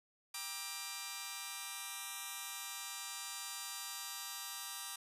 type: chord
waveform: 5% pulse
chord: E half-diminished seventh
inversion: first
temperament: just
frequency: 791.1 / 949.3 / 1186.7 / 1318.5 Hz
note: G5 / Bb5 / D6 / E6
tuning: +16 / +31 / +18 / 0 cents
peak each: -38 / -36 / -34 / -40 dBFS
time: 0.34-4.96 s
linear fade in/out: 5 ms
effects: resampled to 32000 Hz